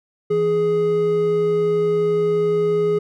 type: tone pair together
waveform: triangle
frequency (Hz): 164.81 / 417.2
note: E3 / G#4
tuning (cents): 0 / +8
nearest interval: octave + major third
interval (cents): 1608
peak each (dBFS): -24 / -14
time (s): 0.3-2.99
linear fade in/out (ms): 10
effects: none